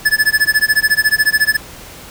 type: tone with tremolo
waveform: square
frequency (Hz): 1730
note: A6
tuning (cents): -30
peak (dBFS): -8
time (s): 0.05-1.57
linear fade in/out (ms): 10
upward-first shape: sine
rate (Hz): 14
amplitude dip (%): 100
effects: pink hiss -35 dBFS RMS until 2.1 s